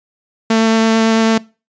sawtooth tone with vibrato, 223.7 Hz, A3, 29 cents sharp, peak -6 dBFS, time 0.5-1.38 s, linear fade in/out 5 ms, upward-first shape triangle, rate 9 Hz, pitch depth 10 cents each way, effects noise-tail reverb RT60 0.3 s tail -22 dB re dry + resampled to 16000 Hz

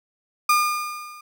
35% pulse tone with level ramp, 1211 Hz, D#6, 47 cents flat, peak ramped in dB -12 to -39 dBFS, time 0.49-1.21 s, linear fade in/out 5 ms, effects none

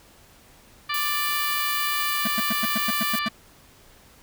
harmonic tone, 588 Hz, D5, 2 cents sharp, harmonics 2 / 3 / 4 / 5 / 6 / 7 / 8, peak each -28 / -31 / -32 / -34 / -37 / -38 / -37 dBFS, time 0.89-3.29 s, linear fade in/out 10 ms
violet noise, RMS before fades -29 dBFS, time 0.94-3.19 s, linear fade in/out 2 ms
square tone bursts, 220 Hz, A3, in tune, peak -25 dBFS, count 9, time 2.25-3.284 s, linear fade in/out 5 ms, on 26 ms, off 100 ms
effects pink hiss -53 dBFS RMS until 4.22 s

